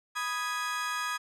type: chord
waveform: 35% pulse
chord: G# minor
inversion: first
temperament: equal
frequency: 987.8 / 1244.5 / 1661.2 Hz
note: B5 / D#6 / G#6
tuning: 0 / 0 / 0 cents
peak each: -36 / -32 / -33 dBFS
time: 0.15-1.18 s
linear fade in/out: 20 ms
effects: low-pass 10000 Hz 12 dB/octave